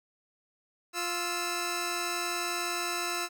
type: tone pair together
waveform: 10% pulse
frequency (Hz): 349.5 / 1318.5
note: F4 / E6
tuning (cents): +1 / 0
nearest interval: octave + major seventh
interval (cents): 2299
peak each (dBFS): -25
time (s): 0.93-3.29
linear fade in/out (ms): 50
effects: none